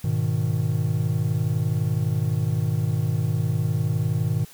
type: chord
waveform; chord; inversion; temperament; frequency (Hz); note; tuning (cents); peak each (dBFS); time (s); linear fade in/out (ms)
triangle; G# minor; none; equal; 103.83 / 123.47 / 155.56; G#2 / B2 / D#3; 0 / 0 / 0; -23; 0.04-4.45; 5
effects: white hiss -48 dBFS RMS until 4.53 s